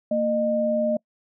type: tone pair together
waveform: sine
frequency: 229.1 / 611.6 Hz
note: A#3 / D#5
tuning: -30 / -30 cents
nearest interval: octave + perfect fourth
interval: 1700 cents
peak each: -25 / -21 dBFS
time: 0.11-0.97 s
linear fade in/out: 5 ms
effects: noise-tail reverb RT60 0.1 s tail -26 dB re dry